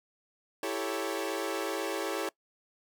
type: chord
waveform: sawtooth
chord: A dominant seventh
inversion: second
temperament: equal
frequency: 329.6 / 392 / 440 / 554.4 Hz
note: E4 / G4 / A4 / C#5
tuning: 0 / 0 / 0 / 0 cents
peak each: -33 dBFS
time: 0.63-2.29 s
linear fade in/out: 2 ms
effects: noise-tail reverb RT60 0.1 s tail -22 dB re dry